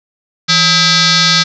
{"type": "tone with frequency modulation", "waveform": "sine", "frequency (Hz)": 165.7, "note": "E3", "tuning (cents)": 9, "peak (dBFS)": -7, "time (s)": [0.48, 1.44], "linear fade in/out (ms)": 20, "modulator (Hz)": 722, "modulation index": 7.2, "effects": []}